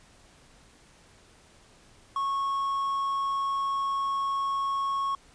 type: tone with quantisation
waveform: triangle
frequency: 1100 Hz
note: C#6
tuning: 14 cents flat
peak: -24 dBFS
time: 2.16-5.15 s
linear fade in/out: 2 ms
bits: 9
effects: pink hiss -57 dBFS RMS until 5.34 s + resampled to 22050 Hz